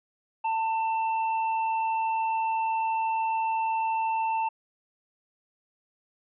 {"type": "tone with hard clipping", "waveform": "triangle", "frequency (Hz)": 893, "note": "A5", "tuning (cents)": 25, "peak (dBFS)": -26, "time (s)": [0.44, 4.49], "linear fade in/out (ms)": 10, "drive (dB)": 9, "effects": ["resampled to 8000 Hz"]}